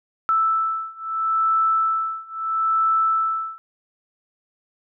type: beating tone pair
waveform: sine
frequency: 1318.5 / 1319.26 Hz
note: E6 / E6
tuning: 0 / +1 cents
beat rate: 0.76 Hz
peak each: -22 / -21 dBFS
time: 0.29-3.58 s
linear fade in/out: 0 ms
effects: none